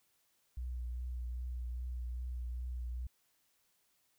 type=tone with vibrato; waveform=sine; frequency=61.2 Hz; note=B1; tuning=15 cents flat; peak=-37 dBFS; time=0.57-3.07 s; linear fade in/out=5 ms; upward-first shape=triangle; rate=2.5 Hz; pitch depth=32 cents each way; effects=white hiss -75 dBFS RMS until 4.18 s